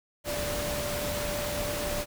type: tone in noise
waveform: sine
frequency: 587.3 Hz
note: D5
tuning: in tune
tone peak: -33 dBFS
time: 0.24-2.06 s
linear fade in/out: 50 ms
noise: pink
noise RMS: -33 dBFS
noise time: 0.24-2.06 s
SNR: -3 dB
effects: none